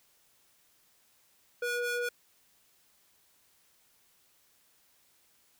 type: ring-modulated tone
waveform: square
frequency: 484.8 Hz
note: B4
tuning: 32 cents flat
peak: -28 dBFS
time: 1.62-2.09 s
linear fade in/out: 5 ms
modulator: 967 Hz
effects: white hiss -67 dBFS RMS until 5.59 s